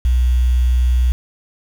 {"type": "tone with quantisation", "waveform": "sine", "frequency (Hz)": 61.8, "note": "B1", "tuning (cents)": 2, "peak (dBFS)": -11, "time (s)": [0.05, 1.12], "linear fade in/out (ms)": 0, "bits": 6, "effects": []}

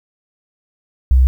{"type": "tone", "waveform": "sine", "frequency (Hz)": 64.1, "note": "C2", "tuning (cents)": -35, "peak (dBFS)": -7, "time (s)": [1.11, 1.27], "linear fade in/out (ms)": 0, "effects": ["8-bit"]}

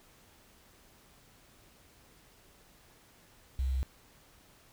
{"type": "tone with quantisation", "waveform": "sine", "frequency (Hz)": 65.41, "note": "C2", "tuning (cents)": 0, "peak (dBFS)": -28, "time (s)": [3.59, 3.83], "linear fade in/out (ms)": 0, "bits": 9, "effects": ["pink hiss -61 dBFS RMS until 4.72 s"]}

